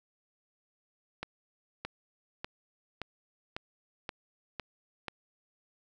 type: accelerating click train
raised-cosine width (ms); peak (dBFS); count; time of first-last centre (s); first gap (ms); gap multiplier
0.3; -20; 8; 1.23-5.083; 620; 0.96
effects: none